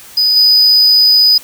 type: tone with level steps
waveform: triangle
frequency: 4978 Hz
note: D#8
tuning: in tune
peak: -7 / -4 dBFS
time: 0.17-1.38 s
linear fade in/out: 5 ms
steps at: 0.36 s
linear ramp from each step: 5 ms
effects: white hiss -36 dBFS RMS until 1.43 s